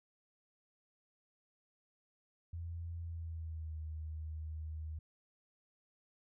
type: tone with pitch glide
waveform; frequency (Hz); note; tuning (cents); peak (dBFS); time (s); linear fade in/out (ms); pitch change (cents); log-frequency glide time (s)
sine; 84.4 to 78.29; E2 to D#2; +41 to +11; -40; 2.53-4.99; 5; -130; 3.01-3.77
effects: none

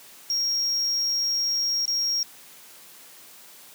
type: tone with dropouts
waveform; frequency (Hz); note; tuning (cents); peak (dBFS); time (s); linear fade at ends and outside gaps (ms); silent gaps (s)
triangle; 5588; F8; 0; -21; 0.3-2.23; 1; 1.855-1.879
effects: white hiss -48 dBFS RMS until 3.74 s + high-pass 150 Hz 12 dB/octave

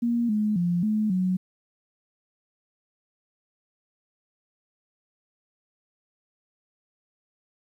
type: tone with pitch steps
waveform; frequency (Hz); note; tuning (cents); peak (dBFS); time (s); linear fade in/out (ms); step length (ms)
sine; 236.2 / 212 / 174.4 / 214.4 / 184.5; A#3 / G#3 / F3 / A3 / F#3; +23 / +36 / -2 / -45 / -5; -21; 0.02-1.37; 10; 270
effects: 10-bit

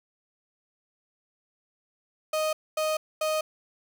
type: tone bursts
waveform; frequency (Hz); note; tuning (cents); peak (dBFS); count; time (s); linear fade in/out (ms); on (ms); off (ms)
35% pulse; 622.3; D#5; 0; -23; 3; 2.33-3.41; 5; 200; 240
effects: none

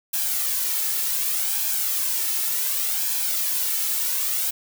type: noise with flanger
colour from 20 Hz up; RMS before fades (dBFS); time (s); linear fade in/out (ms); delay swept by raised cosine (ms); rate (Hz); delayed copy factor
blue; -24; 0.13-4.51; 10; 1.2 to 2.3; 0.67; +0.55
effects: none

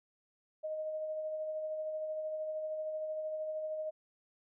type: tone with tremolo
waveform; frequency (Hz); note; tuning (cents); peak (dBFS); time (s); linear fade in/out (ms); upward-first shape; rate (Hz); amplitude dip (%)
sine; 622.3; D#5; 0; -34; 0.63-3.91; 20; sine; 13; 30
effects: none

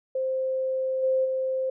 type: tone with level steps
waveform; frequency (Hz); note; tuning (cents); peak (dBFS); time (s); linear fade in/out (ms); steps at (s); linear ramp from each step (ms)
sine; 523.3; C5; 0; -24 / -20 / -24; 0.15-1.7; 5; 1.02 / 1.24; 20
effects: none

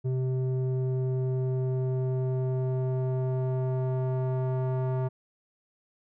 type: tone with low-pass filter sweep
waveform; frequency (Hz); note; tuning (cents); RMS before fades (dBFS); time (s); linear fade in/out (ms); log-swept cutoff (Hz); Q
square; 129.3; C3; -20; -28; 0.04-5.09; 20; 350 to 850; 1.3
effects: none

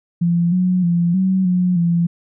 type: tone with pitch steps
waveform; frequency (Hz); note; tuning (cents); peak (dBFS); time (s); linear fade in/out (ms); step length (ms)
sine; 171.5 / 182.4 / 172 / 188.6 / 180.5 / 170.6; F3 / F#3 / F3 / F#3 / F#3 / F3; -31 / -24 / -26 / +33 / -43 / -40; -13; 0.21-2.07; 10; 310
effects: none

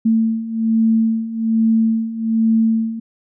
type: beating tone pair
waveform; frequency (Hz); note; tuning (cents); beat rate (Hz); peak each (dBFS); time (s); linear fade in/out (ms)
sine; 223.3 / 224.5; A3 / A3; +26 / +35; 1.2; -19 / -15; 0.05-3; 10
effects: none

